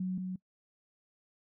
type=tone pair in turn; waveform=sine; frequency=185 / 185 Hz; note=F#3 / F#3; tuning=0 / 0 cents; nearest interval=unison; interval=0 cents; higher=neither; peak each=-31 / -34 dBFS; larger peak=first; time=0-0.18 / 0.18-0.36 s; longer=neither; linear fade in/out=5 ms; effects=noise-tail reverb RT60 0.1 s tail -23 dB re dry